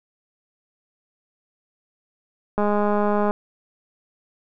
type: click train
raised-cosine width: 1 ms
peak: -9 dBFS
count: 152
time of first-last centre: 2.58-3.309 s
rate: 207 Hz
effects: none